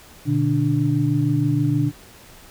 sine tone cluster, 122.6 / 149 / 293.3 Hz, B2 / D3 / D4, -12 / +25 / -2 cents, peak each -21 dBFS, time 0.25-1.92 s, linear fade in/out 50 ms, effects pink hiss -46 dBFS RMS until 2.5 s

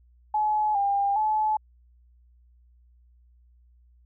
sine tone with pitch steps, 851 / 800 / 860 Hz, G#5 / G5 / A5, +42 / +35 / -40 cents, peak -21 dBFS, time 0.34-1.57 s, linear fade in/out 5 ms, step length 410 ms, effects added 60 Hz sine -55 dBFS peak until 4.05 s

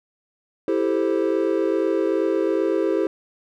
triangle chord, A minor seventh, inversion second, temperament equal, 329.6 / 392 / 440 / 523.3 Hz, E4 / G4 / A4 / C5, 0 / 0 / 0 / 0 cents, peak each -21 / -21 / -24 / -24 dBFS, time 0.68-3.07 s, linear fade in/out 2 ms, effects none

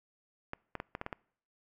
clicks, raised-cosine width 0.5 ms, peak -22 dBFS, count 7, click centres 0.534 / 0.753 / 0.801 / 0.951 / 1.014 / 1.064 / 1.128 s, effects noise-tail reverb RT60 0.6 s tail -25 dB re dry

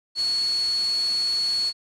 sine tone in noise, 4383 Hz, C#8, 20 cents flat, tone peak -21 dBFS, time 0.15-1.73 s, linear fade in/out 50 ms, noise white, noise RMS -37 dBFS, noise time 0.15-1.73 s, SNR +13 dB, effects resampled to 24000 Hz

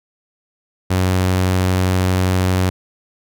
sawtooth tone, 92.5 Hz, F#2, in tune, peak -10 dBFS, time 0.9-2.7 s, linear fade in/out 10 ms, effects none

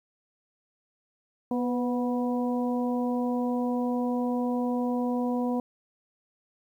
harmonic tone with a mistuned harmonic, 244.4 Hz, B3, 18 cents flat, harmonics 1 / 2 / 3 / 4, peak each -26 / -32 / -36 / -38 dBFS, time 1.51-5.6 s, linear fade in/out 2 ms, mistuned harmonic 2, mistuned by +30 cents, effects 10-bit

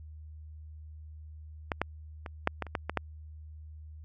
clicks, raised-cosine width 0.5 ms, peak -14 / -12 / -24 / -9 / -17 / -29 / -14 / -16 / -12 dBFS, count 9, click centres 1.718 / 1.816 / 2.262 / 2.474 / 2.623 / 2.667 / 2.752 / 2.896 / 2.973 s, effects added 77 Hz sine -44 dBFS peak until 4.04 s

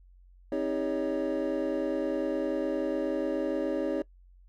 triangle tone cluster, 266 / 315.9 / 402.6 / 560 / 627 Hz, C4 / D#4 / G4 / C#5 / D#5, +29 / +26 / +46 / +18 / +13 cents, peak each -33 / -30 / -33 / -30 / -38 dBFS, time 0.52-4.02 s, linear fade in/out 2 ms, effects noise-tail reverb RT60 0.1 s tail -21 dB re dry + added 45 Hz sine -53 dBFS peak until 4.48 s

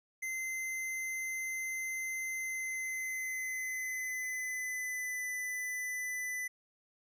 square tone with pitch glide, 2068 to 1999.9 Hz, C7 to B6, -21 to +21 cents, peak -36 dBFS, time 0.22-6.48 s, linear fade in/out 10 ms, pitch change -58 cents, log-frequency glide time 2.35-5.25 s, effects none

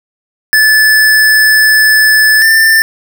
square tone pair in turn, 1737 / 1783.8 Hz, A6 / A6, -23 / +23 cents, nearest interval unison, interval 46 cents, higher second, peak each -5 dBFS, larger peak neither, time 0.53-2.42 / 2.42-2.82 s, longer first, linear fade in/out 0 ms, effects 7-bit

